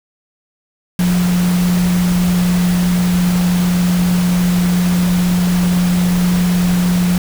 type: tone in noise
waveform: sine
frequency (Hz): 178.2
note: F3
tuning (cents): +35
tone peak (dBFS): -11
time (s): 0.99-7.18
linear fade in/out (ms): 2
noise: pink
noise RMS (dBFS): -24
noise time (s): 0.99-7.18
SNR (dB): +10
effects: none